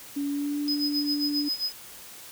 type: tone with pitch glide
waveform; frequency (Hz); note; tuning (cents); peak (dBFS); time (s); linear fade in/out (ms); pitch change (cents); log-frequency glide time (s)
sine; 284.2 to 291.7; C#4 to D4; +43 to -12; -26; 0.16-1.49; 10; +45; 0.29-0.6
type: tone with tremolo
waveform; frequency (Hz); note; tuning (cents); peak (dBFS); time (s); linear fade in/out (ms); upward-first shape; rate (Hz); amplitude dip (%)
triangle; 5040; D#8; +21; -23; 0.68-1.72; 0; sine; 7.5; 85
effects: white hiss -45 dBFS RMS until 2.31 s